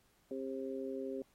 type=harmonic tone; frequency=133.2 Hz; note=C3; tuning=31 cents sharp; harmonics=2 / 3 / 4; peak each=-42 / -41 / -44 dBFS; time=0.31-1.22 s; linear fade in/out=2 ms; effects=pink hiss -72 dBFS RMS until 1.34 s + AAC 48 kbps